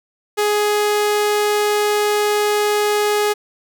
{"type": "tone", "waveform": "sawtooth", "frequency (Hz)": 417.2, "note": "G#4", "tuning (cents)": 8, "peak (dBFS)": -11, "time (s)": [0.37, 3.34], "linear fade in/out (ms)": 20, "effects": []}